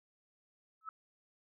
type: tone with exponential growth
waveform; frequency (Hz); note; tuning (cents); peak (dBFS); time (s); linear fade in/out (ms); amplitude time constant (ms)
sine; 1301; E6; -23; -36; 0.81-0.89; 2; 16
effects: none